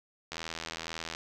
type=click train; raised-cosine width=0.2 ms; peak=-19 dBFS; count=69; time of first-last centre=0.32-1.149 s; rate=82 Hz; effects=none